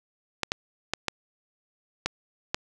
clicks, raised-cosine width 0.2 ms, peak -8 dBFS, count 6, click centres 0.433 / 0.519 / 0.936 / 1.083 / 2.06 / 2.545 s, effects none

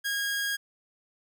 sawtooth tone, 1635 Hz, G#6, 28 cents flat, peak -24 dBFS, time 0.04-0.57 s, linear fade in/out 20 ms, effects none

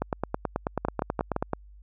two click trains, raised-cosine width 1 ms, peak -12 / -12 dBFS, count 15 / 4, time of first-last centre 0.02-1.534 / 0.85-1.364 s, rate 9.25 / 5.84 Hz, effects added 50 Hz sine -47 dBFS peak until 1.82 s

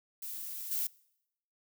violet noise with level steps, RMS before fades -41 / -33 dBFS, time 0.22-0.87 s, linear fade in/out 5 ms, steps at 0.71 s, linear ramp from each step 2 ms, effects noise-tail reverb RT60 0.8 s tail -24 dB re dry

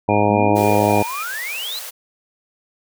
harmonic tone, 103.83 Hz, G#2, in tune, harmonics 1 / 2 / 3 / 4 / 5 / 6 / 7 / 8 / 9, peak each -22 / -22 / -22 / -22 / -22 / -22 / -22 / -22 / -22 dBFS, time 0.08-1.03 s, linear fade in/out 10 ms
sine tone with tremolo, 2418 Hz, D7, 50 cents sharp, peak -26 dBFS, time 0.09-1.23 s, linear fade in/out 5 ms, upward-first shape sine, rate 3.7 Hz, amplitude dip 65%
sine exponential sweep, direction up, 190.4 to 4186 Hz, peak -25 dBFS, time 0.29-1.79 s, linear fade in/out 2 ms
white high-pass noise, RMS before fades -32 dBFS, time 0.55-1.91 s, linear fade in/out 20 ms, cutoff 440 Hz, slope 96 dB/octave
effects none

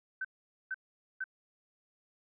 sine tone bursts, 1530 Hz, G6, 42 cents flat, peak -33 dBFS, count 3, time 0.21-1.241 s, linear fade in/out 5 ms, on 37 ms, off 460 ms, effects none

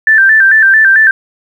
sine tone with vibrato, 1664 Hz, G#6, 3 cents sharp, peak -3 dBFS, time 0.07-1.11 s, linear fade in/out 2 ms, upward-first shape square, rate 4.5 Hz, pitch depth 98 cents each way, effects 7-bit

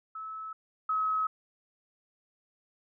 sine tone pair in turn, 1300 / 1280.6 Hz, E6 / D#6, -24 / +49 cents, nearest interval unison, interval 27 cents, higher first, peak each -37 / -26 dBFS, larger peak second, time 0.15-0.53 / 0.89-1.27 s, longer neither, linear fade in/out 5 ms, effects none

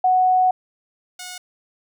sine / 5% pulse tone pair in turn, 740 / 727.7 Hz, F#5 / F#5, 0 / -29 cents, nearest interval unison, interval 29 cents, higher first, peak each -13 / -21 dBFS, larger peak first, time 0.04-0.51 / 1.19-1.38 s, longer first, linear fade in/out 5 ms, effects none

